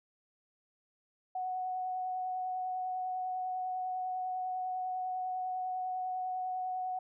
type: tone with vibrato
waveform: sine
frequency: 740 Hz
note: F#5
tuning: in tune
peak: -33 dBFS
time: 1.35-6.99 s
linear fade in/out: 5 ms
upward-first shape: sine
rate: 10 Hz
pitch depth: 11 cents each way
effects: none